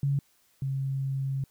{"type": "tone pair in turn", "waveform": "sine", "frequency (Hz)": [140, 135.47], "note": ["C#3", "C#3"], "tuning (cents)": [18, -39], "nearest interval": "minor second", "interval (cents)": 57, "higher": "first", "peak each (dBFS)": [-23, -27], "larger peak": "first", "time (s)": [[0.03, 0.19], [0.62, 1.44]], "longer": "second", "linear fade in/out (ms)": 2, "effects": ["white hiss -66 dBFS RMS until 1.5 s"]}